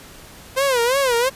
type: tone with vibrato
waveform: sawtooth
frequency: 510 Hz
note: C5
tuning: 44 cents flat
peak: -12 dBFS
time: 0.56-1.3 s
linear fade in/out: 20 ms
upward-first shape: sine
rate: 2.9 Hz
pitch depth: 160 cents each way
effects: pink hiss -42 dBFS RMS until 1.35 s + resampled to 32000 Hz